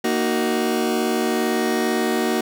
30% pulse chord, D# minor, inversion second, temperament just, 233.3 / 311.1 / 373.4 Hz, A#3 / D#4 / F#4, +2 / 0 / +16 cents, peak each -20 / -23 / -20 dBFS, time 0.04-2.41 s, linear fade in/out 5 ms, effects none

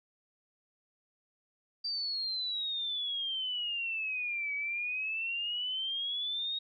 sine exponential two-way sweep, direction down then up, 4699 to 2265 to 3768 Hz, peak -32 dBFS, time 1.84-6.59 s, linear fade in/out 10 ms, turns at 4.54 s, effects none

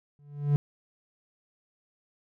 triangle tone with exponential growth, 144.8 Hz, D3, 24 cents flat, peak -15 dBFS, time 0.19-0.56 s, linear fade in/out 0 ms, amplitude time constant 80 ms, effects none

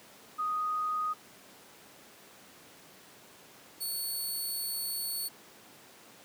sine / 5% pulse tone pair in turn, 1244.5 / 4435 Hz, D#6 / C#8, 0 / 0 cents, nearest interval octave + minor seventh, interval 2200 cents, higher second, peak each -29 / -26 dBFS, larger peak second, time 0.38-1.14 / 3.8-5.29 s, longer second, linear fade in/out 20 ms, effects pink hiss -54 dBFS RMS until 6.24 s + high-pass 200 Hz 12 dB/octave

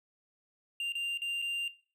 triangle tone with dropouts, 2788 Hz, F7, 4 cents flat, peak -30 dBFS, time 0.8-1.68 s, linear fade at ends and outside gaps 2 ms, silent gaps 0.922-0.952 / 1.175-1.218 / 1.418-1.423 s, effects noise-tail reverb RT60 0.4 s tail -18 dB re dry

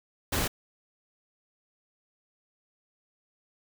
pink noise, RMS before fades -28 dBFS, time 0.32-0.48 s, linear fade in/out 10 ms, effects none

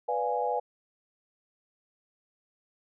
sine chord, B diminished seventh, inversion none, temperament equal, 493.9 / 587.3 / 698.5 / 830.6 Hz, B4 / D5 / F5 / Ab5, 0 / 0 / 0 / 0 cents, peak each -31 / -35 / -33 / -30 dBFS, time 0.08-0.6 s, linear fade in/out 10 ms, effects none

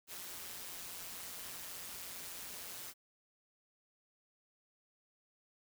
white noise with amplitude modulation, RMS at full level -44 dBFS, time 0.07-2.94 s, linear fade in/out 50 ms, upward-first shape sine, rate 179 Hz, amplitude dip 60%, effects none

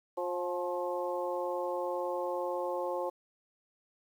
harmonic tone with a mistuned harmonic, 178 Hz, F3, 33 cents sharp, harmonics 2 / 3 / 4 / 5 / 6, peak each -38 / -34 / -44 / -38 / -42 dBFS, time 0.17-3.1 s, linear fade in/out 10 ms, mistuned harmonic 5, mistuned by -43 cents, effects 10-bit

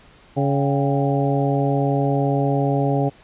harmonic tone with a mistuned harmonic, 140 Hz, C#3, 18 cents sharp, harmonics 1 / 2 / 3 / 4 / 5 / 6, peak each -20 / -23 / -25 / -26 / -27 / -28 dBFS, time 0.36-3.1 s, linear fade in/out 20 ms, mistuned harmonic 6, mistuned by -90 cents, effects pink hiss -50 dBFS RMS until 3.23 s + resampled to 8000 Hz

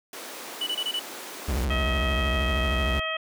pink high-pass noise, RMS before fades -39 dBFS, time 0.13-1.65 s, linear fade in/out 2 ms, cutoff 280 Hz, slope 24 dB/octave
triangle tone bursts, 2966 Hz, F#7, 4 cents sharp, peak -24 dBFS, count 5, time 0.61-0.995 s, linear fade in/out 5 ms, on 57 ms, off 25 ms
45% pulse tone with vibrato, 65.7 Hz, C2, 8 cents sharp, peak -24 dBFS, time 1.48-3 s, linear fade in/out 5 ms, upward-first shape triangle, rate 13 Hz, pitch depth 290 cents each way
harmonic tone, 638 Hz, D#5, 43 cents sharp, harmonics 1 / 2 / 3 / 4 / 5, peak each -33 / -33 / -33 / -33 / -33 dBFS, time 1.7-3.17 s, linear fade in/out 5 ms
effects none

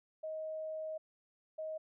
sine tone bursts at uneven times, 629 Hz, D#5, 19 cents sharp, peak -38 dBFS, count 2, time 0.23-0.98 / 1.58-1.78 s, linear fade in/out 10 ms, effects none

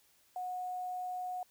sine tone with quantisation, 730 Hz, F#5, 24 cents flat, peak -36 dBFS, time 0.36-1.43 s, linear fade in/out 2 ms, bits 10, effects white hiss -68 dBFS RMS until 1.5 s

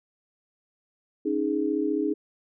sine chord, C# suspended second, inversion none, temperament just, 277.2 / 311.8 / 415.8 Hz, C#4 / D#4 / G#4, 0 / +4 / +2 cents, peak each -29 / -26 / -28 dBFS, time 1.25-2.14 s, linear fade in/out 10 ms, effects none

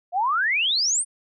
sine exponential sweep, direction up, 675 to 9397 Hz, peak -19 dBFS, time 0.12-1.05 s, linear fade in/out 50 ms, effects none

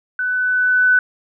sine tone with level ramp, 1499 Hz, F#6, 22 cents sharp, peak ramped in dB -18 to -9 dBFS, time 0.19-0.99 s, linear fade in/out 2 ms, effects none

